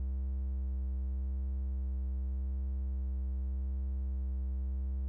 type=tone with vibrato; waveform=triangle; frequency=65.41 Hz; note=C2; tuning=in tune; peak=-30 dBFS; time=0-5.08 s; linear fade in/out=0 ms; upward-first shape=sine; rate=0.85 Hz; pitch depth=13 cents each way; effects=none